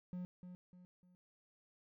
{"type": "tone with echo", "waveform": "triangle", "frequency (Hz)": 180, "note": "F#3", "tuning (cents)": -47, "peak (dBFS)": -39, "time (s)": [0.13, 0.25], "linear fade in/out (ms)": 0, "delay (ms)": 300, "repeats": 3, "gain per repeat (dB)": -8, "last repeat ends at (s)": 1.15, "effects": []}